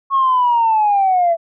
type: linear sweep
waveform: sine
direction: down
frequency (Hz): 1101 to 659.3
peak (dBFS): -10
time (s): 0.1-1.37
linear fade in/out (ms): 50
effects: tanh soft clip ceiling -7 dBFS